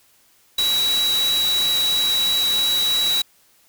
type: tone in noise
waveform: sine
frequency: 3899 Hz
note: B7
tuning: 23 cents flat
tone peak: -17 dBFS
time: 0.58-3.22 s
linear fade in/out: 5 ms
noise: white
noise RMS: -27 dBFS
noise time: 0.58-3.22 s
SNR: +7 dB
effects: white hiss -57 dBFS RMS until 3.68 s